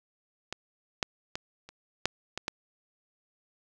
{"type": "clicks", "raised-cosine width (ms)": 0.2, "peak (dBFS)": [-17, -9, -16, -29, -7, -16, -13], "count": 7, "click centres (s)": [0.526, 1.028, 1.355, 1.69, 2.056, 2.376, 2.481], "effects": []}